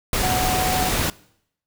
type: tone in noise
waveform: sine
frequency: 740 Hz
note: F#5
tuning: in tune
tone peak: -22 dBFS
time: 0.23-0.89 s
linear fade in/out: 2 ms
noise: pink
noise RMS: -22 dBFS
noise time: 0.13-1.1 s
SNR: -3 dB
effects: noise-tail reverb RT60 0.7 s tail -22 dB re dry